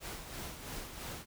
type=noise with tremolo; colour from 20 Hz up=pink; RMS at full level=-42 dBFS; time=0-1.26 s; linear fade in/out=50 ms; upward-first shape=sine; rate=3 Hz; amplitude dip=50%; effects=none